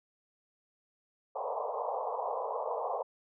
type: band-pass noise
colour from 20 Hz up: pink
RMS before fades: -35 dBFS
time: 1.35-3.03 s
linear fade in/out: 10 ms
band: 450 to 1100 Hz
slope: 96 dB/octave
effects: none